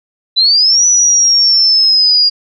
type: linear two-way sweep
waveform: sine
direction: up then down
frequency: 3940 to 5940 to 4815 Hz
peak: -6 dBFS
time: 0.36-2.3 s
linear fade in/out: 20 ms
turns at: 0.86 s
effects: none